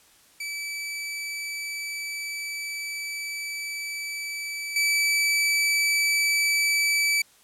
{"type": "tone with level steps", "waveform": "sawtooth", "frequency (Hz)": 2306, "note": "D7", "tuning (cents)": -32, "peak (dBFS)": [-27, -17], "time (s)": [0.4, 7.22], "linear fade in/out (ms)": 5, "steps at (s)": 4.76, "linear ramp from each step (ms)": 2, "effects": ["white hiss -57 dBFS RMS until 7.43 s", "low-pass 12000 Hz 12 dB/octave"]}